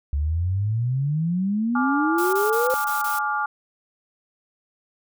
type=exponential sweep; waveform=sine; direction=up; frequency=69.3 to 523.3 Hz; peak=-20 dBFS; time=0.13-2.74 s; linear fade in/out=0 ms
type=chord; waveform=sine; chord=D diminished; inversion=second; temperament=just; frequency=845.8 / 1174.7 / 1409.6 Hz; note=Ab5 / D6 / F6; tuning=+31 / 0 / +16 cents; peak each=-26 dBFS; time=1.75-3.46 s; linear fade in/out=5 ms
type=noise bursts; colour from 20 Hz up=blue; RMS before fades=-32 dBFS; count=6; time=2.18-3.19 s; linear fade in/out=5 ms; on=150 ms; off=22 ms
effects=none